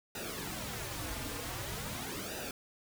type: noise with flanger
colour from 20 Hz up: pink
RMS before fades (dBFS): -40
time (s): 0.15-2.51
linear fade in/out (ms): 2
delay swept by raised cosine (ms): 0.91 to 5.41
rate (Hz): 0.45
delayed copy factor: -0.75
effects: none